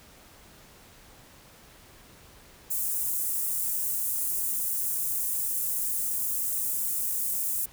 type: high-pass noise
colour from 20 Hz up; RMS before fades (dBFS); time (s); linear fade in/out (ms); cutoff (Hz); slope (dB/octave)
white; -29; 2.7-7.66; 10; 8200; 24
effects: pink hiss -53 dBFS RMS until 7.72 s